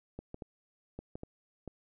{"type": "clicks", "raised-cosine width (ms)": 2, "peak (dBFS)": -28, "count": 7, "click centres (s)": [0.19, 0.344, 0.422, 0.99, 1.155, 1.234, 1.677], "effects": []}